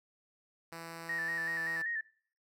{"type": "tone with pitch glide", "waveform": "5% pulse", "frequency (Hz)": [165.9, 164.75], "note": ["E3", "E3"], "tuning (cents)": [11, -1], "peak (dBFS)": -32, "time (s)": [0.72, 1.82], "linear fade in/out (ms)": 2, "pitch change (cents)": -12, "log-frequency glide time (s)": [1.36, 1.67]}
{"type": "tone with vibrato", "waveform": "sine", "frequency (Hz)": 1816, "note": "A#6", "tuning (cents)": -46, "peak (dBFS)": -33, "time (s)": [1.09, 2.01], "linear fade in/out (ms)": 5, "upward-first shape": "square", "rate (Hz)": 5.2, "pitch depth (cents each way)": 50}
{"effects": ["noise-tail reverb RT60 0.5 s tail -22 dB re dry"]}